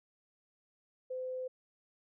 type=tone; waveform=sine; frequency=512 Hz; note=C5; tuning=38 cents flat; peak=-36 dBFS; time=1.1-1.48 s; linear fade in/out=10 ms; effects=none